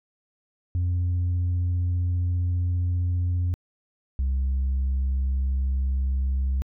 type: tone pair in turn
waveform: sine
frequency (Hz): 88.5 / 66.3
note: F2 / C2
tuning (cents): +23 / +23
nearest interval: perfect fourth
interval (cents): 500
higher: first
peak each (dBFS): -19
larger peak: neither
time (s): 0.75-3.54 / 4.19-6.62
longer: first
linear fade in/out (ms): 0
effects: tanh soft clip ceiling -20 dBFS